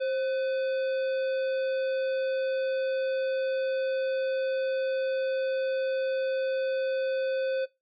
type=harmonic tone with a mistuned harmonic; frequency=503 Hz; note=B4; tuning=32 cents sharp; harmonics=1 / 3 / 5 / 7 / 9; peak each=-26 / -40 / -45 / -47 / -53 dBFS; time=0-7.66 s; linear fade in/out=20 ms; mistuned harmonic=1; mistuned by=+84 cents; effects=noise-tail reverb RT60 0.2 s tail -20 dB re dry